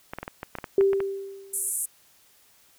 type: clicks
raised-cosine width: 0.5 ms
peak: -18 dBFS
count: 11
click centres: 0.135 / 0.186 / 0.23 / 0.279 / 0.431 / 0.553 / 0.586 / 0.642 / 0.81 / 0.932 / 1.004 s
type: tone with exponential decay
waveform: sine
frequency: 392 Hz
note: G4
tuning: in tune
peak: -14 dBFS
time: 0.78-1.7 s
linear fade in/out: 2 ms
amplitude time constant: 200 ms
type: band-pass noise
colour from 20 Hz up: white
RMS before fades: -29 dBFS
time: 1.53-1.86 s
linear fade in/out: 10 ms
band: 8300 to 11000 Hz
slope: 48 dB/octave
effects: white hiss -59 dBFS RMS until 2.78 s